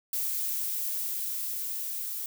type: noise with level ramp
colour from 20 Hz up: violet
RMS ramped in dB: -30 to -35 dBFS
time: 0.13-2.26 s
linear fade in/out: 2 ms
effects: none